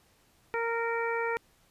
harmonic tone, 462.6 Hz, A#4, 13 cents flat, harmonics 1 / 2 / 3 / 4 / 5, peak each -31 / -34 / -36 / -37 / -38 dBFS, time 0.54-1.37 s, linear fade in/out 0 ms, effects pink hiss -65 dBFS RMS until 1.7 s + resampled to 32000 Hz

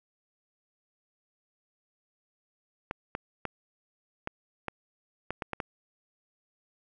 clicks, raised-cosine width 0.5 ms, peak -17 dBFS, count 9, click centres 2.911 / 3.151 / 3.453 / 4.274 / 4.683 / 5.306 / 5.422 / 5.533 / 5.602 s, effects none

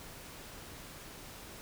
silence, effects pink hiss -49 dBFS RMS until 1.61 s

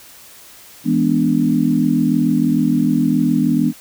sine chord, E dominant seventh, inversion none, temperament equal, 164.81 / 207.7 / 246.9 / 293.7 Hz, E3 / G#3 / B3 / D4, 0 / 0 / 0 / 0 cents, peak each -20 / -20 / -16 / -18 dBFS, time 0.84-3.73 s, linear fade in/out 50 ms, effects white hiss -42 dBFS RMS until 3.8 s

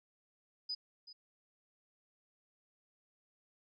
sine tone with echo, 4978 Hz, D#8, in tune, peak -36 dBFS, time 0.69-0.75 s, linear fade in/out 10 ms, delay 380 ms, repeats 1, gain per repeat -14 dB, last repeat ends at 1.13 s, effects none

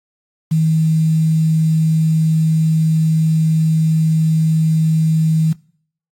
sine tone with quantisation, 159.2 Hz, D#3, 40 cents sharp, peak -11 dBFS, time 0.51-5.53 s, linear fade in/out 10 ms, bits 6, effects noise-tail reverb RT60 0.6 s tail -23 dB re dry + AAC 64 kbps

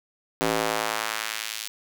square tone with high-pass filter sweep, 55 Hz, A1, in tune, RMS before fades -28 dBFS, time 0.41-1.68 s, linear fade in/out 0 ms, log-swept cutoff 310 to 3800 Hz, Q 0.88, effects none

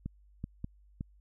clicks, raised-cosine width 5 ms, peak -24 dBFS, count 4, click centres 0.06 / 0.441 / 0.644 / 1.009 s, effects added 50 Hz sine -58 dBFS peak until 1.2 s

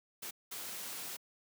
white noise bursts at uneven times, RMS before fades -43 dBFS, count 2, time 0.22-0.31 / 0.51-1.17 s, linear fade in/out 10 ms, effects high-pass 150 Hz 12 dB/octave

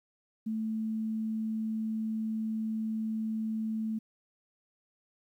sine tone, 220 Hz, A3, in tune, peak -30 dBFS, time 0.46-3.99 s, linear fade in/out 10 ms, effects 11-bit

